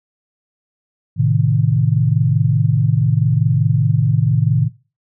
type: chord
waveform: sine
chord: A diminished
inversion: none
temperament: equal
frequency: 110 / 130.81 / 155.56 Hz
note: A2 / C3 / Eb3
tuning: 0 / 0 / 0 cents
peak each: -16 dBFS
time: 1.16-4.7 s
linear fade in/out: 50 ms
effects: noise-tail reverb RT60 0.3 s tail -18 dB re dry